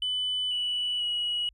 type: tone with pitch steps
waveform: sine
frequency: 3000 / 2957 / 2915 Hz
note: F#7 / F#7 / F#7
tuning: +23 / -2 / -26 cents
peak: -25 dBFS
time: 0.02-1.49 s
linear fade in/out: 2 ms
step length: 490 ms
effects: tanh soft clip ceiling -23 dBFS + added 50 Hz sine -58 dBFS peak until 1.53 s